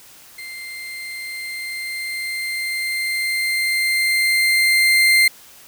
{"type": "tone with level ramp", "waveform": "35% pulse", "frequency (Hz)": 2093, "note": "C7", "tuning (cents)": 0, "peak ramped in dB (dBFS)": [-30, -9], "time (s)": [0.38, 5.28], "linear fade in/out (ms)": 5, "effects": ["white hiss -45 dBFS RMS until 5.67 s"]}